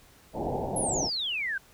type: low-pass noise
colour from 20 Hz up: white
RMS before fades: -31 dBFS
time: 0.33-1.1 s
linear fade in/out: 50 ms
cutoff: 880 Hz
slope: 96 dB/octave
type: exponential sweep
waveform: sine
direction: down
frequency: 11175 to 1512 Hz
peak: -28 dBFS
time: 0.76-1.58 s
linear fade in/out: 5 ms
effects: pink hiss -57 dBFS RMS until 1.73 s